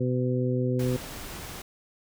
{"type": "harmonic tone", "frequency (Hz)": 126, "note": "B2", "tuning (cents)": 35, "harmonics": [1, 2, 3, 4], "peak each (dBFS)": [-26, -29, -31, -32], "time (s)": [0, 0.97], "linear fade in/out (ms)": 10}
{"type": "noise", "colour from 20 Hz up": "pink", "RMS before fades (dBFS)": -39, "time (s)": [0.79, 1.62], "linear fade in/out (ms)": 5}
{"effects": []}